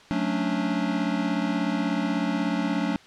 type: chord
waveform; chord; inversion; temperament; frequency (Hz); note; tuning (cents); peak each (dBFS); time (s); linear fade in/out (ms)
square; D major seventh; first; equal with one note detuned; 183.4 / 220 / 277.2 / 293.7; F#3 / A3 / C#4 / D4; -15 / 0 / 0 / 0; -30; 0.11-2.96; 0
effects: white hiss -50 dBFS RMS until 3.06 s + low-pass 4000 Hz 12 dB/octave